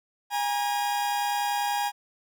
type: tone pair together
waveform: 40% pulse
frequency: 819.6 / 950 Hz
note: G#5 / A#5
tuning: -23 / +33 cents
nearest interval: minor third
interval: 256 cents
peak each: -25 / -31 dBFS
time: 0.3-1.92 s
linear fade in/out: 50 ms
effects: none